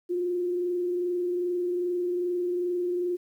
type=tone with frequency modulation; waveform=sine; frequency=354.9 Hz; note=F4; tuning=28 cents sharp; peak=-25 dBFS; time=0.09-3.17 s; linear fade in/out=20 ms; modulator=22.5 Hz; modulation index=0.27; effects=10-bit